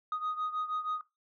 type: beating tone pair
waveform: sine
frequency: 1244.5 / 1250.8 Hz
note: D#6 / D#6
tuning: 0 / +9 cents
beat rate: 6.3 Hz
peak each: -32 / -35 dBFS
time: 0.12-1.01 s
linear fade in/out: 2 ms
effects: noise-tail reverb RT60 0.2 s tail -17 dB re dry + tanh soft clip ceiling -28 dBFS